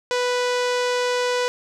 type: tone with low-pass filter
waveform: sawtooth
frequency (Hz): 493.9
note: B4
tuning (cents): 0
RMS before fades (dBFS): -22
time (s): 0.11-1.48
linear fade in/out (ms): 0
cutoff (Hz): 6000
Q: 1.1
effects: none